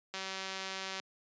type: click train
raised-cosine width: 0.2 ms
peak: -22 dBFS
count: 165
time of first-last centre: 0.14-0.999 s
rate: 191 Hz
effects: high-pass 200 Hz 12 dB/octave + resampled to 16000 Hz